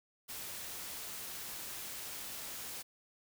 white noise, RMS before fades -44 dBFS, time 0.28-2.83 s, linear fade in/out 20 ms, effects none

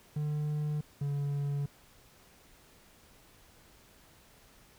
triangle tone pair in turn, 149.9 / 142.47 Hz, D3 / C#3, +36 / +48 cents, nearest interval minor second, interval 88 cents, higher first, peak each -28 dBFS, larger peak neither, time 0.16-0.81 / 1.01-1.66 s, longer neither, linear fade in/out 5 ms, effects pink hiss -60 dBFS RMS until 4.78 s

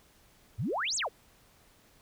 sine exponential two-way sweep, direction up then down, 86.8 to 8372 to 379.5 Hz, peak -29 dBFS, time 0.58-1.09 s, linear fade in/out 20 ms, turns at 0.96 s, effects pink hiss -62 dBFS RMS until 2.01 s

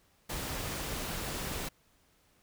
pink noise, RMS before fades -37 dBFS, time 0.29-1.69 s, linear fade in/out 10 ms, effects pink hiss -68 dBFS RMS until 2.42 s

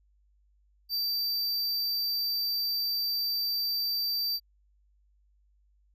square tone, 4659 Hz, D8, 15 cents flat, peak -28 dBFS, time 0.89-4.4 s, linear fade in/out 50 ms, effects added 50 Hz sine -63 dBFS peak until 5.94 s

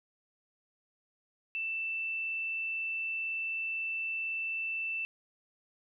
sine tone, 2661 Hz, E7, 16 cents sharp, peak -32 dBFS, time 1.55-5.05 s, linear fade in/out 0 ms, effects none

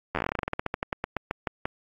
slowing click train, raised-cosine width 0.5 ms, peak -12 dBFS, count 25, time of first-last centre 0.15-1.655 s, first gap 11 ms, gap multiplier 1.13, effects AAC 48 kbps

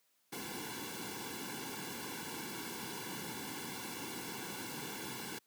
pink noise with comb filter, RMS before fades -43 dBFS, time 0.32-5.39 s, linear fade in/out 10 ms, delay 1.6 ms, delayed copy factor -0.9, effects white hiss -75 dBFS RMS until 5.46 s + high-pass 150 Hz 12 dB/octave

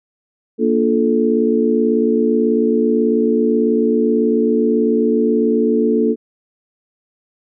sine chord, Bb major seventh, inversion none, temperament just, 233.1 / 291.4 / 349.6 / 437 Hz, Bb3 / D4 / F4 / A4, 0 / -13 / +2 / -12 cents, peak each -16 / -20 / -21 / -16 dBFS, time 0.58-6.16 s, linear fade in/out 50 ms, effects none

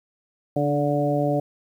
harmonic tone with a mistuned harmonic, 145 Hz, D3, 22 cents flat, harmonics 1 / 2 / 3 / 4 / 5, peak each -25 / -25 / -29 / -24 / -28 dBFS, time 0.56-1.4 s, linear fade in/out 5 ms, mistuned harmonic 2, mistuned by +18 cents, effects 9-bit

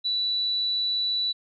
sine tone, 3953 Hz, B7, 1 cent sharp, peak -23 dBFS, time 0.04-1.33 s, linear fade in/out 20 ms, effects none

